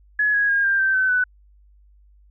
sine tone with pitch steps, 1693 / 1658.2 / 1624 / 1590.6 / 1557.9 / 1525.8 / 1494.4 Hz, G#6 / G#6 / G#6 / G6 / G6 / G6 / F#6, +33 / -3 / -39 / +25 / -11 / -47 / +17 cents, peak -16 dBFS, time 0.19-1.24 s, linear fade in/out 5 ms, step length 150 ms, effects added 50 Hz sine -50 dBFS peak until 2.3 s

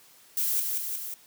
violet noise with echo, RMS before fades -27 dBFS, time 0.37-0.6 s, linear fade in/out 2 ms, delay 180 ms, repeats 3, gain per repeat -3 dB, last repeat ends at 1.14 s, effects white hiss -56 dBFS RMS until 1.26 s + high-pass 100 Hz 12 dB/octave

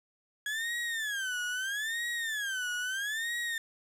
35% pulse tone with vibrato, 1665 Hz, G#6, 4 cents sharp, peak -30 dBFS, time 0.46-3.58 s, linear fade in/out 2 ms, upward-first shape sine, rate 0.77 Hz, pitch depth 230 cents each way, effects low-pass 12000 Hz 12 dB/octave + 10-bit

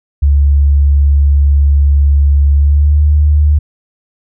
sine tone with pitch glide, 71 to 74.36 Hz, C#2 to D2, +42 to +22 cents, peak -5 dBFS, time 0.22-3.59 s, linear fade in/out 10 ms, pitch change +80 cents, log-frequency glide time 2.53-3.01 s, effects none

